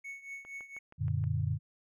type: tone with tremolo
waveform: triangle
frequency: 2214 Hz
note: C#7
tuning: 3 cents flat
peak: -37 dBFS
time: 0.04-0.79 s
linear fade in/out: 10 ms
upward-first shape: triangle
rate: 4.3 Hz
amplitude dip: 85%
type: click train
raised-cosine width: 0.5 ms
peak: -38 dBFS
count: 6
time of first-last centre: 0.45-1.24 s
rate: 6.33 Hz
type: chord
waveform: sine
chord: Gb augmented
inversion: none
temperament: equal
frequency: 92.5 / 116.54 / 146.83 Hz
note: Gb2 / Bb2 / D3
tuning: 0 / 0 / 0 cents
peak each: -33 dBFS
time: 0.98-1.59 s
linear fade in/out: 50 ms
effects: none